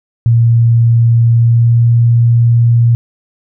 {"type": "tone with pitch glide", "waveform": "sine", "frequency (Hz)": [116.54, 117.69], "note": ["A#2", "A#2"], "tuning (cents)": [0, 17], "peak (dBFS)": -5, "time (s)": [0.26, 2.95], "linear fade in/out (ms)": 0, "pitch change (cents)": 17, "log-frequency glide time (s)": [1.31, 1.85], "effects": []}